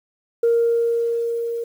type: tone with level ramp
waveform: sine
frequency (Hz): 466.2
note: A#4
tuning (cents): 0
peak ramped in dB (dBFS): -12 to -23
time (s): 0.43-1.64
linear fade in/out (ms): 5
effects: tanh soft clip ceiling -10 dBFS + 8-bit